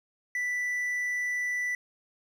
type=tone; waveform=triangle; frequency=1975.5 Hz; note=B6; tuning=in tune; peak=-26 dBFS; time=0.35-1.75 s; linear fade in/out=2 ms; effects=none